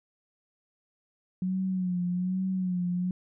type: tone with vibrato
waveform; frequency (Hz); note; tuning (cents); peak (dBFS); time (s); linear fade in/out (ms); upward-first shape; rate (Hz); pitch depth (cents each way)
sine; 182.9; F#3; -20; -26; 1.42-3.11; 2; sine; 1.2; 55
effects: none